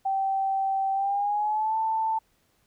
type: tone with pitch glide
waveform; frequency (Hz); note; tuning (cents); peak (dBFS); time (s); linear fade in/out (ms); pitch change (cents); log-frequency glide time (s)
sine; 776 to 886.3; G5 to A5; -18 to +12; -23; 0.05-2.19; 10; +230; 0.93-1.77
effects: pink hiss -68 dBFS RMS until 2.66 s